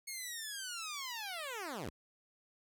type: linear sweep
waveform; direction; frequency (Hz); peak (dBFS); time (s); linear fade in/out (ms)
10% pulse; down; 2193 to 58.27; -32; 0.07-1.9; 10
effects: none